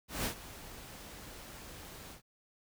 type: noise with ADSR envelope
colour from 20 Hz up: pink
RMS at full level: -33 dBFS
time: 0.08-2.22 s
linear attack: 170 ms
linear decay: 91 ms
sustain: -16 dB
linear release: 100 ms
effects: none